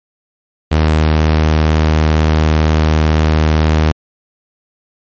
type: tone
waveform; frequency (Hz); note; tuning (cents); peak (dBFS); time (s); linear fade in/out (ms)
sawtooth; 77.9; D#2; +3; -5; 0.71-3.92; 10
effects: low-pass 5000 Hz 12 dB/octave + MP3 32 kbps